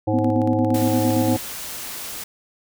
harmonic tone, 106.1 Hz, G#2, 38 cents sharp, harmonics 1 / 3 / 5 / 7 / 8, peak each -23 / -22 / -24 / -28 / -31 dBFS, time 0.07-1.37 s, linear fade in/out 10 ms
sine tone with tremolo, 250 Hz, B3, 21 cents sharp, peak -18 dBFS, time 0.13-1.38 s, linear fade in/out 10 ms, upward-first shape square, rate 8.7 Hz, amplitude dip 65%
white noise, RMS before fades -32 dBFS, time 0.74-2.24 s, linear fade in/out 5 ms
effects none

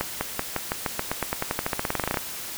accelerating click train, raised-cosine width 0.5 ms, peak -9 dBFS, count 25, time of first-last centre 0.01-2.172 s, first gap 200 ms, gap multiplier 0.92, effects white hiss -35 dBFS RMS until 2.57 s

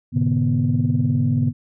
sine tone cluster, 107.3 / 127.8 / 147 / 243 Hz, A2 / C3 / D3 / B3, -43 / -40 / +2 / -28 cents, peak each -21 dBFS, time 0.12-1.53 s, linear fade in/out 50 ms, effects tanh soft clip ceiling -8 dBFS

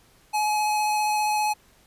square tone with vibrato, 847 Hz, G#5, 34 cents sharp, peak -22 dBFS, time 0.33-1.54 s, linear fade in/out 20 ms, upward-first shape sine, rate 15 Hz, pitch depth 10 cents each way, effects pink hiss -58 dBFS RMS until 1.86 s + resampled to 32000 Hz

